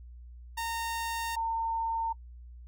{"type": "tone pair in turn", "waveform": ["sawtooth", "sine"], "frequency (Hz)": [919, 908.4], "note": ["A#5", "A#5"], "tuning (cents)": [-25, -45], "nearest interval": "unison", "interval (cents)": 20, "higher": "first", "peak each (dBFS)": -28, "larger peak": "neither", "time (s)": [[0.57, 1.36], [1.36, 2.13]], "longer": "first", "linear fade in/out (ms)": 10, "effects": ["noise-tail reverb RT60 0.1 s tail -26 dB re dry", "added 60 Hz sine -45 dBFS peak until 2.67 s"]}